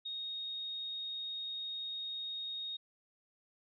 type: tone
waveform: sine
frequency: 3729 Hz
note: A#7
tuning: in tune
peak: -38 dBFS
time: 0.05-2.77 s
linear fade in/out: 10 ms
effects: none